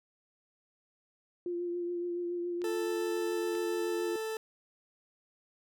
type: tone with vibrato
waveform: sine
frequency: 349.2 Hz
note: F4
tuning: in tune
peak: -32 dBFS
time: 1.46-4.16 s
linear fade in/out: 2 ms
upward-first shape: triangle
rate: 7.1 Hz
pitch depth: 25 cents each way
type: clicks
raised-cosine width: 0.2 ms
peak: -31 dBFS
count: 2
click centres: 2.618 / 3.552 s
type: tone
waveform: 40% pulse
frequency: 440.4 Hz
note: A4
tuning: 2 cents sharp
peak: -33 dBFS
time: 2.64-4.37 s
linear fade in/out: 2 ms
effects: none